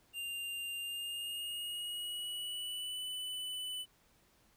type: tone with pitch glide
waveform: square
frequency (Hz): 2794 to 2995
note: F7 to F#7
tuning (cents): 0 to +20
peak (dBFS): -39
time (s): 0.13-3.86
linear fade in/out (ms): 50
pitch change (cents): +120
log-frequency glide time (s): 0.78-3.06
effects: pink hiss -69 dBFS RMS until 4.56 s